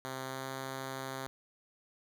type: tone with pitch glide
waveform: 5% pulse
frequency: 131.7 to 133.08 Hz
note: C3 to C3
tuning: +12 to +30 cents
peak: -27 dBFS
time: 0.05-1.27 s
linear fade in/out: 0 ms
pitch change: +18 cents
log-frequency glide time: 0.24-0.48 s
effects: none